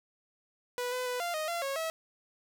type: tone with pitch steps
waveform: sawtooth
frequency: 492 / 503 / 496.2 / 694 / 622 / 685 / 548 / 647 Hz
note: B4 / B4 / B4 / F5 / D#5 / F5 / C#5 / E5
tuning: -7 / +32 / +8 / -11 / -1 / -34 / -20 / -32 cents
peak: -28 dBFS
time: 0.78-1.9 s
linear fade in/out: 0 ms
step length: 140 ms
effects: none